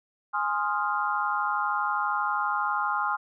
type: chord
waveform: sine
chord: F minor seventh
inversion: first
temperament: equal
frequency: 830.6 / 1046.5 / 1244.5 / 1396.9 Hz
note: Ab5 / C6 / Eb6 / F6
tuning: 0 / 0 / 0 / 0 cents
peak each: -30 dBFS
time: 0.33-3.17 s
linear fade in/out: 20 ms
effects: none